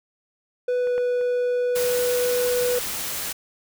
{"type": "tone with pitch glide", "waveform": "triangle", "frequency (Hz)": [495.3, 492.2], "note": ["B4", "B4"], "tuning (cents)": [5, -6], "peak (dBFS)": -18, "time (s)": [0.68, 2.79], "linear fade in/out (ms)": 5, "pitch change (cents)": -11, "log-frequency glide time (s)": [0.81, 0.89]}
{"type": "clicks", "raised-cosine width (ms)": 0.5, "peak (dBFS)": [-28, -21, -30], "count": 3, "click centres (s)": [0.872, 0.98, 1.212]}
{"type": "noise", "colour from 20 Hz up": "white", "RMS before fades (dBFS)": -29, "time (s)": [1.75, 3.33], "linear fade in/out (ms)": 10}
{"effects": []}